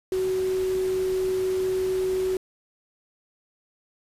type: tone in noise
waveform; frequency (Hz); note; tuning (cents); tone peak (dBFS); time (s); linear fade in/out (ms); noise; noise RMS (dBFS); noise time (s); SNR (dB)
sine; 374.5; F#4; +21; -22; 0.12-2.37; 2; pink; -40; 0.12-2.37; +15
effects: resampled to 32000 Hz